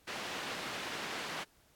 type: band-pass noise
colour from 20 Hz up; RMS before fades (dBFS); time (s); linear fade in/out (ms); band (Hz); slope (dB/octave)
white; -41; 0.07-1.44; 10; 150 to 3000; 12
effects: pink hiss -67 dBFS RMS until 1.75 s + AAC 64 kbps